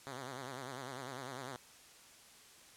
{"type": "tone with vibrato", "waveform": "5% pulse", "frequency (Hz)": 130.81, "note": "C3", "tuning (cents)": 0, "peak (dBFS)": -32, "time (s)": [0.07, 1.56], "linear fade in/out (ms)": 0, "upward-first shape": "sine", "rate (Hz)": 10, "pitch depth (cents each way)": 120, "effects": ["white hiss -59 dBFS RMS until 2.76 s", "low-pass 10000 Hz 12 dB/octave"]}